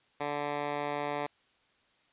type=tone with band-pass filter; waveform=10% pulse; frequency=145.8 Hz; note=D3; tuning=12 cents flat; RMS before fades=-34 dBFS; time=0.2-1.27 s; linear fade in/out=10 ms; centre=1100 Hz; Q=0.65; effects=white hiss -68 dBFS RMS until 2.12 s + resampled to 8000 Hz